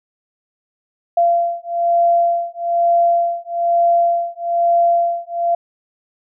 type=beating tone pair; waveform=sine; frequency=686 / 687.1 Hz; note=F5 / F5; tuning=-31 / -28 cents; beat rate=1.1 Hz; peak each=-16 dBFS; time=1.17-5.55 s; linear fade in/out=5 ms; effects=none